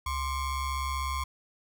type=ring-modulated tone; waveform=square; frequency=558 Hz; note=C#5; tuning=11 cents sharp; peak=-27 dBFS; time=0.06-1.24 s; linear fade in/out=5 ms; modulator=490 Hz; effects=none